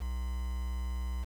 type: tone with quantisation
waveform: triangle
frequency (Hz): 61.74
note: B1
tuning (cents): 0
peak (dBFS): -30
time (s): 0-1.25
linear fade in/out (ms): 20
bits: 8
effects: none